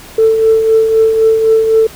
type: tone with tremolo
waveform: sine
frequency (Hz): 444.3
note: A4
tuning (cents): +17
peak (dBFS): -3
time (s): 0.18-1.87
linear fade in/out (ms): 5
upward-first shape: triangle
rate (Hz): 3.9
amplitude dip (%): 55
effects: tanh soft clip ceiling 0 dBFS + pink hiss -34 dBFS RMS until 1.95 s